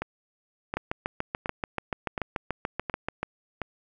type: two click trains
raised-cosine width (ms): 0.5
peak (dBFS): -13 / -15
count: 18 / 6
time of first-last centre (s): 0.77-3.23 / 0.02-3.617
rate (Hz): 6.91 / 1.39
effects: none